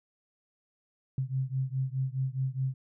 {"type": "beating tone pair", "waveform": "sine", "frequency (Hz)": [130, 134.8], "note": ["C3", "C#3"], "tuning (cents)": [-11, -48], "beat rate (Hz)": 4.8, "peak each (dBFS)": [-31, -32], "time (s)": [1.18, 2.74], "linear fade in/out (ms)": 2, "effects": []}